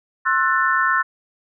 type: chord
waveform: sine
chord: F# half-diminished seventh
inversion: second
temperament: just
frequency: 1065.6 / 1332 / 1480 / 1776 Hz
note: C6 / E6 / F#6 / A6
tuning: +31 / +18 / 0 / +16 cents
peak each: -21 dBFS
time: 0.25-1.03 s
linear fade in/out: 20 ms
effects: none